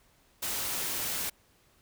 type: noise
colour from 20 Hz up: white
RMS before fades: -33 dBFS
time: 0.42-1.3 s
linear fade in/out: 10 ms
effects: pink hiss -65 dBFS RMS until 1.81 s